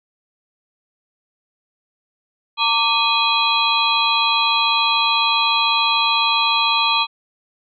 sine tone cluster, 911 / 1164 / 2492 / 3299 / 4013 Hz, A#5 / D6 / D#7 / G#7 / B7, -40 / -16 / +2 / -12 / +27 cents, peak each -21 dBFS, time 2.57-7.07 s, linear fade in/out 50 ms, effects none

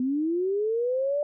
sine linear sweep, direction up, 246.9 to 593 Hz, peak -23 dBFS, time 0-1.23 s, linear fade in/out 2 ms, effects none

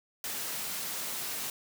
white high-pass noise, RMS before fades -36 dBFS, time 0.24-1.5 s, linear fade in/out 2 ms, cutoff 110 Hz, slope 24 dB/octave, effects none

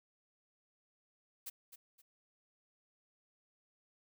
blue noise with echo, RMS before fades -44 dBFS, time 1.46-1.5 s, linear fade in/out 10 ms, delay 260 ms, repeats 2, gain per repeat -10 dB, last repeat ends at 2.02 s, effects none

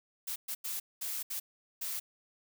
blue noise bursts at uneven times, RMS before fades -37 dBFS, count 6, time 0.27-0.36 / 0.48-0.55 / 0.64-0.8 / 1.01-1.23 / 1.3-1.4 / 1.81-2 s, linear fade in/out 10 ms, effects none

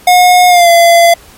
square tone with pitch glide, 722 to 681.5 Hz, F#5 to F5, -43 to -43 cents, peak -3 dBFS, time 0.07-1.14 s, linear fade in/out 5 ms, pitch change -100 cents, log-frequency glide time 0.48-0.69 s, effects pink hiss -38 dBFS RMS until 1.37 s + MP3 64 kbps

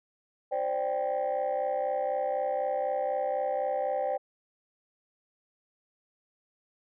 sine chord, C suspended second, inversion none, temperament equal, 523.3 / 587.3 / 784 Hz, C5 / D5 / G5, 0 / 0 / 0 cents, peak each -30 dBFS, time 0.51-4.18 s, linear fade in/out 20 ms, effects tanh soft clip ceiling -22 dBFS

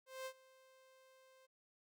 sawtooth tone with ADSR envelope, 523.3 Hz, C5, in tune, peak -39 dBFS, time 0.06-1.47 s, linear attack 200 ms, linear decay 69 ms, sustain -22 dB, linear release 20 ms, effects none

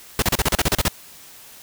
pink noise bursts, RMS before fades -18 dBFS, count 11, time 0.19-0.882 s, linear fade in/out 2 ms, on 32 ms, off 34 ms, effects white hiss -44 dBFS RMS until 1.62 s

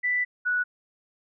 sine tone pair in turn, 1981 / 1472.1 Hz, B6 / F#6, +5 / -9 cents, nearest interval perfect fourth, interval 514 cents, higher first, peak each -22 dBFS, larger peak neither, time 0.03-0.25 / 0.45-0.64 s, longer first, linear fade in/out 20 ms, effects none

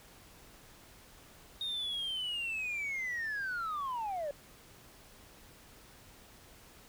sine linear sweep, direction down, 3718 to 554.4 Hz, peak -32 dBFS, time 1.61-4.31 s, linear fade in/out 2 ms, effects tanh soft clip ceiling -32 dBFS + pink hiss -57 dBFS RMS until 6.88 s

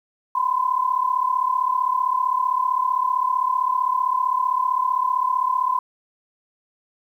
sine tone pair together, 999 / 1034.5 Hz, B5 / C6, +20 / -20 cents, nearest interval minor second, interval 60 cents, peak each -21 dBFS, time 0.35-5.79 s, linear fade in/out 5 ms, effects 9-bit

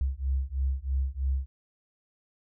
sine beating tone pair, 65.41 / 68.51 Hz, C2 / C#2, 0 / -20 cents, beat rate 3.1 Hz, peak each -29 dBFS, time 0.01-1.46 s, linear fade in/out 0 ms, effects none

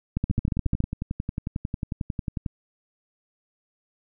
two click trains, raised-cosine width 5 ms, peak -15 / -11 dBFS, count 25 / 10, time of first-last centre 0.3-2.462 / 0.17-0.804 s, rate 11.1 / 14.2 Hz, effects none

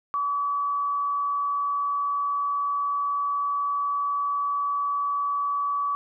sine tone with frequency modulation, 1142 Hz, D6, 49 cents flat, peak -23 dBFS, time 0.14-5.95 s, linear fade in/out 0 ms, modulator 99.8 Hz, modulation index 0.25, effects none

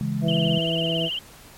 sine chord, C# minor, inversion none, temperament equal, 138.59 / 164.81 / 207.7 Hz, C#3 / E3 / G#3, 0 / 0 / 0 cents, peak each -27 / -29 / -26 dBFS, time 0.01-0.58 s, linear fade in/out 0 ms
harmonic tone, 164.81 Hz, E3, in tune, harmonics 1 / 2 / 3 / 4, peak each -26 / -30 / -30 / -28 dBFS, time 0.21-1.1 s, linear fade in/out 50 ms
sine tone with vibrato, 2960 Hz, F#7, in tune, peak -25 dBFS, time 0.28-1.19 s, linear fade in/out 5 ms, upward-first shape triangle, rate 18 Hz, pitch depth 120 cents each way
effects pink hiss -47 dBFS RMS until 1.57 s + MP3 64 kbps

